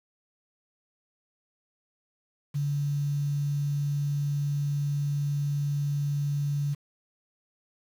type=tone with quantisation; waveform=sine; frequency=143.7 Hz; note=D3; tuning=37 cents flat; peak=-25 dBFS; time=2.54-6.75 s; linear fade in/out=20 ms; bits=8; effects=none